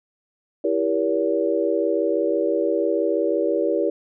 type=chord; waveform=sine; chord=E diminished seventh; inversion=none; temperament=just; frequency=329.6 / 395.6 / 474.7 / 569.6 Hz; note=E4 / G4 / Bb4 / Db5; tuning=0 / +16 / +31 / +47 cents; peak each=-24 dBFS; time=0.64-3.9 s; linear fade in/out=5 ms; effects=none